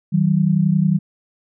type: tone pair together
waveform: sine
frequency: 158.2 / 189.3 Hz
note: D#3 / F#3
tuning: +29 / +40 cents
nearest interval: minor third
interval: 311 cents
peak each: -16 dBFS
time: 0.12-0.99 s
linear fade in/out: 20 ms
effects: none